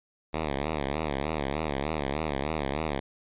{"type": "tone with vibrato", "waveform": "5% pulse", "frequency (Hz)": 73.42, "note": "D2", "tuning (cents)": 0, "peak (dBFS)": -17, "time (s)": [0.33, 3], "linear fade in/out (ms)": 10, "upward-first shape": "sine", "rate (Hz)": 3.3, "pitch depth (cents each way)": 150, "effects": ["resampled to 8000 Hz"]}